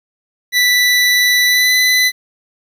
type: tone with pitch glide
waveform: 25% pulse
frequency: 1975.5 to 2003 Hz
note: B6 to B6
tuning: 0 to +24 cents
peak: -6 dBFS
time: 0.52-2.12 s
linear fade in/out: 50 ms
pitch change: +24 cents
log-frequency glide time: 1.46-1.73 s
effects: 8-bit